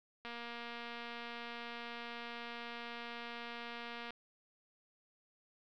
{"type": "click train", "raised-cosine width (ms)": 0.3, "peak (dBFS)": -30, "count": 911, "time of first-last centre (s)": [0.25, 4.106], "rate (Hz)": 236, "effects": ["low-pass 5000 Hz 12 dB/octave", "12-bit"]}